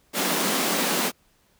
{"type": "high-pass noise", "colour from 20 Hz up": "pink", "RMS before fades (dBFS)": -24, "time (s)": [0.13, 1.12], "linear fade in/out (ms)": 50, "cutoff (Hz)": 180, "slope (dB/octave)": 48, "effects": ["pink hiss -63 dBFS RMS until 1.59 s"]}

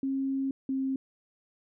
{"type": "tone pair in turn", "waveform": "sine", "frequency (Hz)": [270, 266.7], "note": ["C#4", "C4"], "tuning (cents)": [-45, 33], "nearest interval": "unison", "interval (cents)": 22, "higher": "first", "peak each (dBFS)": -27, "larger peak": "neither", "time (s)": [[0.03, 0.51], [0.69, 0.96]], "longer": "first", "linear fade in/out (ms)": 2, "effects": []}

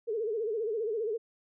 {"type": "tone with vibrato", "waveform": "sine", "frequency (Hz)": 440, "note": "A4", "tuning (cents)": 0, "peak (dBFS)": -29, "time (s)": [0.07, 1.18], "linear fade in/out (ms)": 20, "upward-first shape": "sine", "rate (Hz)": 15, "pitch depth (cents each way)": 120, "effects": []}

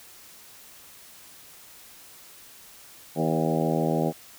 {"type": "harmonic tone with a mistuned harmonic", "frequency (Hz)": 80.2, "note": "E2", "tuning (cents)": -47, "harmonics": [2, 3, 4, 5, 6, 7, 8, 9, 10], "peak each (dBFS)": [-27, -29, -30, -31, -32, -32, -33, -34, -34], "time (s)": [3.15, 4.13], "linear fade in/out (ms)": 50, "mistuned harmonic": 7, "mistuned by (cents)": -21, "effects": ["white hiss -49 dBFS RMS until 4.38 s"]}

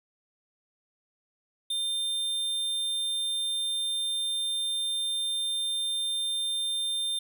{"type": "tone", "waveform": "square", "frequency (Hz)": 3600, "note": "A7", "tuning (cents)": 39, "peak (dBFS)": -28, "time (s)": [1.7, 7.19], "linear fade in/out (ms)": 5, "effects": []}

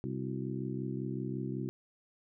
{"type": "harmonic tone with a mistuned harmonic", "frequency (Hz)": 65.41, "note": "C2", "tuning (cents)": 0, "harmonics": [2, 3, 4, 5, 6], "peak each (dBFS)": [-38, -40, -41, -42, -43], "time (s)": [0.04, 1.69], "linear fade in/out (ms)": 0, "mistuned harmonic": 6, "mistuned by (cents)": -98, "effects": []}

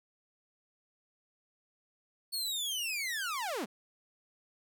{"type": "linear sweep", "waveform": "sawtooth", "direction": "down", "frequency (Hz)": [4435, 166.4], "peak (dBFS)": -30, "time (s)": [2.32, 3.66], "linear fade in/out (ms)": 20, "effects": []}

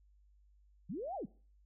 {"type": "linear two-way sweep", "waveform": "sine", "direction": "up then down", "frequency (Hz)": [137.2, 818, 137.2], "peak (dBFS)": -38, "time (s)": [0.89, 1.26], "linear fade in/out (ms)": 10, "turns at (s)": 1.15, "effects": ["noise-tail reverb RT60 0.4 s tail -21 dB re dry", "added 50 Hz sine -63 dBFS peak until 1.65 s"]}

